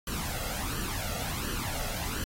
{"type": "noise with flanger", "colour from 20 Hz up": "pink", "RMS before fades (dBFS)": -34, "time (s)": [0.07, 2.24], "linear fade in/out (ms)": 2, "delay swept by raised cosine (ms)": [0.67, 1.52], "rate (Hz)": 1.4, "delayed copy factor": 0.65, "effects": ["AAC 48 kbps"]}